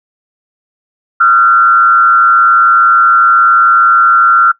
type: tone with frequency modulation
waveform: sine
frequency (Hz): 1367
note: F6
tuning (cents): -37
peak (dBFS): -3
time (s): 1.2-4.52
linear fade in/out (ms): 10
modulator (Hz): 113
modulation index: 0.65
effects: noise-tail reverb RT60 0.1 s tail -20 dB re dry